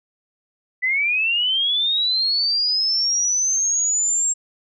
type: linear sweep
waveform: sine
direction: up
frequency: 1975.5 to 7560 Hz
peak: -17 dBFS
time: 0.82-4.34 s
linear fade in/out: 20 ms
effects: none